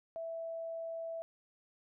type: tone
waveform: sine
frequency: 659.3 Hz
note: E5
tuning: in tune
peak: -38 dBFS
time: 0.16-1.22 s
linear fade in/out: 0 ms
effects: none